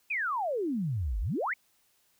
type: exponential two-way sweep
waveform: sine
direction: down then up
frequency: 2600 to 45.66 to 2365 Hz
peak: -28 dBFS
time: 0.1-1.54 s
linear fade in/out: 10 ms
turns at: 1.2 s
effects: white hiss -69 dBFS RMS until 2.19 s